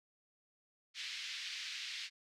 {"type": "band-pass noise", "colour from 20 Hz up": "white", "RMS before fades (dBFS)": -44, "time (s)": [0.94, 2.1], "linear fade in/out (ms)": 50, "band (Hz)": [1900, 4700], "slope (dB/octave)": 24, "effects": []}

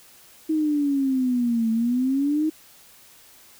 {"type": "exponential two-way sweep", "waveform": "sine", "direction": "down then up", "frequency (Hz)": [317.6, 222.3, 317.6], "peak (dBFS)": -19, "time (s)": [0.49, 2.5], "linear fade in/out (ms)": 10, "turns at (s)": 1.71, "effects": ["white hiss -51 dBFS RMS until 3.59 s"]}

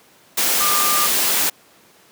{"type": "tone in noise", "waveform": "sine", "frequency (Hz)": 1200, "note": "D6", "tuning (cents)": 37, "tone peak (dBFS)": -20, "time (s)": [0.6, 1.07], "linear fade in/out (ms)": 10, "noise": "white", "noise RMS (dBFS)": -18, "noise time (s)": [0.37, 1.5], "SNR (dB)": -5, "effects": ["pink hiss -51 dBFS RMS until 2.11 s", "high-pass 200 Hz 12 dB/octave"]}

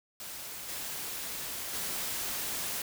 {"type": "noise with level steps", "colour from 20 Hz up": "white", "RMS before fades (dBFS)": [-42, -38, -35], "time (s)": [0.2, 2.82], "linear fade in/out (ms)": 2, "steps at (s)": [0.68, 1.73], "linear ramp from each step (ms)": 10, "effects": []}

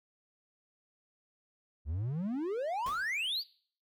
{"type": "exponential sweep", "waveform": "triangle", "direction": "up", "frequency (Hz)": [68.4, 4879], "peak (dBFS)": -30, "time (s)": [1.85, 3.44], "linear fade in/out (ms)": 50}
{"type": "noise with exponential decay", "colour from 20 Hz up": "pink", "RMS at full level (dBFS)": -43, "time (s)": [2.86, 3.18], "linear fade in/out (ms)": 2, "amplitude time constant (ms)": 69}
{"effects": ["noise-tail reverb RT60 0.5 s tail -21 dB re dry"]}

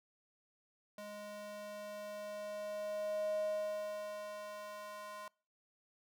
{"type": "tone with high-pass filter sweep", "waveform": "square", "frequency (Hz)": 207.7, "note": "G#3", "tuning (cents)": 0, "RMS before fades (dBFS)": -42, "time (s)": [0.98, 5.28], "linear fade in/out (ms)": 2, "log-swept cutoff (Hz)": [420, 850], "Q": 9.3, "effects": ["noise-tail reverb RT60 0.4 s tail -25 dB re dry"]}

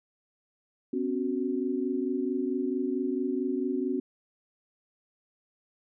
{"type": "chord", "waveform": "sine", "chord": "B suspended second", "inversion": "none", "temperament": "equal with one note detuned", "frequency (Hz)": [252.7, 277.2, 370], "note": ["B3", "C#4", "F#4"], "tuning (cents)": [40, 0, 0], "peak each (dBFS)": -31, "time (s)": [0.93, 4], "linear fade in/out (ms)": 5, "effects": []}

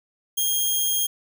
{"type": "tone", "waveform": "5% pulse", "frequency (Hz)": 3237, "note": "G#7", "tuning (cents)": -45, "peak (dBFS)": -12, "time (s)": [0.37, 1.07], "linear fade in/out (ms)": 10, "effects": []}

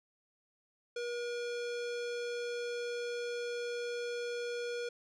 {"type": "tone with low-pass filter", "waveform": "square", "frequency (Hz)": 479.3, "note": "A#4", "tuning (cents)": 48, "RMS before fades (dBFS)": -38, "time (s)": [0.96, 4.89], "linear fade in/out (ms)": 5, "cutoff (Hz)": 5500, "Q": 1.2, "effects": []}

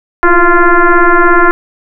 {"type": "tone with frequency modulation", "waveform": "sine", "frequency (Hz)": 698.5, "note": "F5", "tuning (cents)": 0, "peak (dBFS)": -3, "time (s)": [0.23, 1.51], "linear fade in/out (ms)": 0, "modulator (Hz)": 345, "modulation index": 2.8, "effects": []}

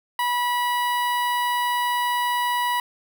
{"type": "tone with notch filter", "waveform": "sawtooth", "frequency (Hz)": 975, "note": "B5", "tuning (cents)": -23, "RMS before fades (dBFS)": -23, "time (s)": [0.19, 2.8], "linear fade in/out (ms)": 2, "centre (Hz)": 6500, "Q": 0.77, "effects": []}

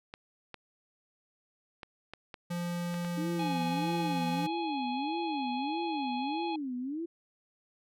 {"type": "clicks", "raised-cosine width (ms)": 0.3, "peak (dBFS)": -26, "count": 7, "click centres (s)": [0.139, 0.543, 1.832, 2.136, 2.342, 2.942, 3.048]}
{"type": "tone with pitch glide", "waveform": "square", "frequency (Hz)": [173.8, 171.01], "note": ["F3", "F3"], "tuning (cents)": [-8, -36], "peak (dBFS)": -33, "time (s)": [2.5, 4.47], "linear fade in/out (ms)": 10, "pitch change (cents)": -28, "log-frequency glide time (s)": [3.09, 3.62]}
{"type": "tone with vibrato", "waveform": "sine", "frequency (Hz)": 290.2, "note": "D4", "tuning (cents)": -21, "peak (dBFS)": -33, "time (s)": [3.17, 7.06], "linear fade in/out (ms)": 10, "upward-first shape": "sine", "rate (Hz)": 1.6, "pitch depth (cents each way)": 280}
{"type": "harmonic tone", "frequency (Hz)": 837, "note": "G#5", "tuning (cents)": 13, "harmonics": [1, 3, 4, 5], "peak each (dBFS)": [-34, -44, -46, -48], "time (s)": [3.39, 6.56], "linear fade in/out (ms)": 5}
{"effects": []}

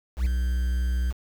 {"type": "tone with ADSR envelope", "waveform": "triangle", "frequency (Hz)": 61.9, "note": "B1", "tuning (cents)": 5, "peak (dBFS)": -16, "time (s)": [0.16, 1.13], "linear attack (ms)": 94, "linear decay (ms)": 14, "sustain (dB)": -4, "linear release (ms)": 28, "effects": ["7-bit"]}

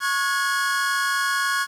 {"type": "tone cluster", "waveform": "45% pulse", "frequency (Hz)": [1099, 1446, 1670], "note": ["C#6", "F#6", "G#6"], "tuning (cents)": [-15, -40, 9], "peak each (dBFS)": -25, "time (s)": [0, 1.67], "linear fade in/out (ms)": 50, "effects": ["low-pass 12000 Hz 12 dB/octave", "9-bit"]}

